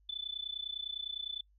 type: tone with amplitude modulation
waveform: sine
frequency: 3500 Hz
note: A7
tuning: 10 cents flat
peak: -33 dBFS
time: 0.09-1.41 s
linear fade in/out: 5 ms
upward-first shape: sine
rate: 29.9 Hz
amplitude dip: 95%
effects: noise-tail reverb RT60 0.1 s tail -25 dB re dry + added 50 Hz sine -64 dBFS peak until 1.58 s